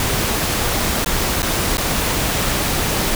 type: noise with dropouts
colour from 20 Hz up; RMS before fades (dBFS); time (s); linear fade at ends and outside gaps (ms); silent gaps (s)
pink; -19; 0-3.15; 1; 1.046-1.06 / 1.421-1.429 / 1.771-1.781
effects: none